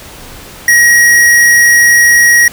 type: tone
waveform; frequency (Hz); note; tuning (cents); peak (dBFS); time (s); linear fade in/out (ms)
square; 1896; A#6; +29; -4; 0.68-2.48; 2
effects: pink hiss -31 dBFS RMS until 2.52 s